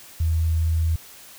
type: tone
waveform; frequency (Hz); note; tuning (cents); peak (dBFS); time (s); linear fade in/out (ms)
sine; 81.1; E2; -28; -18; 0.2-0.96; 5
effects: white hiss -45 dBFS RMS until 1.38 s